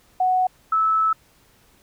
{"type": "tone pair in turn", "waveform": "sine", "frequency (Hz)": [740, 1306], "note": ["F#5", "E6"], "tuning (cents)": [0, -17], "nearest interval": "minor seventh", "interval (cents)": 983, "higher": "second", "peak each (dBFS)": -16, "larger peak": "neither", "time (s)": [[0.2, 0.47], [0.72, 1.13]], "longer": "second", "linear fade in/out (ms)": 5, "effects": ["pink hiss -57 dBFS RMS until 1.82 s"]}